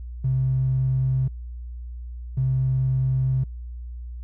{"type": "tone bursts at uneven times", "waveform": "triangle", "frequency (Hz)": 130.81, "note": "C3", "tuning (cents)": 0, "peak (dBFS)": -15, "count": 2, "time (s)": [[0.24, 1.28], [2.37, 3.44]], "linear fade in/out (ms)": 10, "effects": ["tanh soft clip ceiling -17 dBFS", "added 60 Hz sine -32 dBFS peak until 4.23 s"]}